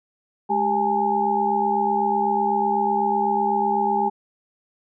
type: tone cluster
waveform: sine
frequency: 208.7 / 396.1 / 824 / 892 Hz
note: G#3 / G4 / G#5 / A5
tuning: +9 / +18 / -14 / +23 cents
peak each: -28 / -26 / -20 / -26 dBFS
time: 0.49-4.1 s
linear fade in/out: 20 ms
effects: none